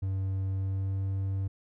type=tone with pitch glide; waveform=triangle; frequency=95.9 to 96.79 Hz; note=G2 to G2; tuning=-37 to -21 cents; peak=-26 dBFS; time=0.02-1.48 s; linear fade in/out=10 ms; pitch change=+16 cents; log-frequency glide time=0.49-0.99 s; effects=none